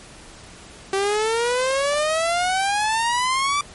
sawtooth exponential sweep, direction up, 384.4 to 1174.7 Hz, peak -15 dBFS, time 0.93-3.61 s, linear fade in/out 2 ms, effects pink hiss -43 dBFS RMS until 3.74 s + MP3 48 kbps

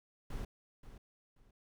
brown noise with echo, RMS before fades -40 dBFS, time 0.3-0.45 s, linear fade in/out 5 ms, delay 530 ms, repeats 2, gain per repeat -12 dB, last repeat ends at 1.51 s, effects none

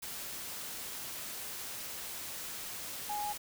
sine tone in noise, 830.6 Hz, G#5, in tune, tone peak -34 dBFS, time 3.09-3.33 s, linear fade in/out 10 ms, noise white, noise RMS -42 dBFS, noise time 0.02-3.38 s, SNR +5 dB, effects none

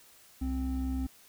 triangle tone pair together, 64.97 / 261.6 Hz, C2 / C4, -12 / 0 cents, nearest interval 2 octaves, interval 2412 cents, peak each -30 / -31 dBFS, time 0.41-1.07 s, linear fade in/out 10 ms, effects white hiss -58 dBFS RMS until 1.28 s

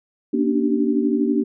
sine tone cluster, 236 / 284.6 / 296.9 / 385.7 Hz, A#3 / C#4 / D4 / G4, +22 / +46 / +19 / -28 cents, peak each -21 / -22 / -22 / -24 dBFS, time 0.33-1.44 s, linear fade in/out 10 ms, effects none

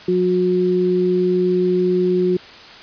sine tone pair together, 181.08 / 362.8 Hz, F#3 / F#4, -37 / -34 cents, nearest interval octave, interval 1203 cents, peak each -20 / -15 dBFS, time 0.08-2.37 s, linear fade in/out 5 ms, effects white hiss -39 dBFS RMS until 2.82 s + resampled to 11025 Hz

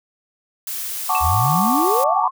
blue noise, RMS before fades -27 dBFS, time 0.67-2.04 s, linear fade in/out 2 ms
sine chord, D major seventh, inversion first, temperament equal, 740 / 880 / 1108.7 / 1174.7 Hz, F#5 / A5 / C#6 / D6, 0 / 0 / 0 / 0 cents, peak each -22 dBFS, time 1.09-2.28 s, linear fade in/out 5 ms
sine tone with exponential decay, 2637 Hz, E7, in tune, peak -20 dBFS, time 1.15-1.28 s, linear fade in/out 0 ms, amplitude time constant 27 ms
sine exponential sweep, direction up, 69.3 to 1108.7 Hz, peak -18 dBFS, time 1.2-2.31 s, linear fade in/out 50 ms
effects none

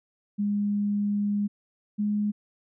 sine tone pair in turn, 204.9 / 208.1 Hz, G#3 / G#3, -23 / +4 cents, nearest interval unison, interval 27 cents, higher second, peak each -23 dBFS, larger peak neither, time 0.38-1.48 / 1.98-2.32 s, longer first, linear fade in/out 20 ms, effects none

